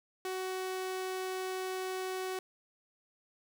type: tone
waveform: sawtooth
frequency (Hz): 374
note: F#4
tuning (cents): +19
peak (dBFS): -31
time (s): 0.25-2.39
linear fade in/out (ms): 2
effects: 10-bit